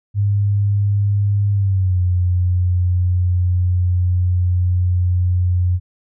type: tone with pitch glide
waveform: sine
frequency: 101.4 to 89.82 Hz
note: G#2 to F2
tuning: -41 to +49 cents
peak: -13 dBFS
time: 0.14-5.8 s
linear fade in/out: 50 ms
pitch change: -210 cents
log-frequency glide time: 1.52-2 s
effects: none